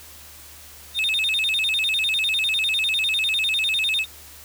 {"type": "tone with vibrato", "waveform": "triangle", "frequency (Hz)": 3071, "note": "G7", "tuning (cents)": -36, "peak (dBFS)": -18, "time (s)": [0.94, 4.06], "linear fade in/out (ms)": 50, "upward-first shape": "square", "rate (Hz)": 10, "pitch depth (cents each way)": 300, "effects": ["added 75 Hz sine -50 dBFS peak until 4.44 s", "white hiss -44 dBFS RMS until 4.44 s"]}